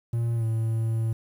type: tone with pitch glide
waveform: triangle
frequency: 116.7 to 112.59 Hz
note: A#2 to A2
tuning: +2 to +40 cents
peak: -21 dBFS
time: 0.13-1.13 s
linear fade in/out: 5 ms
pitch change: -62 cents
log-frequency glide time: 0.35-0.45 s
effects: 9-bit